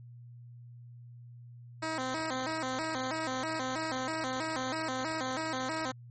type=tone with vibrato; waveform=10% pulse; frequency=287.2 Hz; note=D4; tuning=39 cents flat; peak=-24 dBFS; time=1.82-5.92 s; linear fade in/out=10 ms; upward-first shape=square; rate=3.1 Hz; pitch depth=180 cents each way; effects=added 120 Hz sine -47 dBFS peak until 6.1 s + MP3 32 kbps

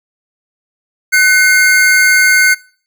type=tone pair together; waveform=square; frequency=1506 / 2130 Hz; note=F#6 / C7; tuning=+30 / +30 cents; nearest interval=tritone; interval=600 cents; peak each=-10 dBFS; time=1.12-2.55 s; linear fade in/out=20 ms; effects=noise-tail reverb RT60 0.5 s tail -23 dB re dry

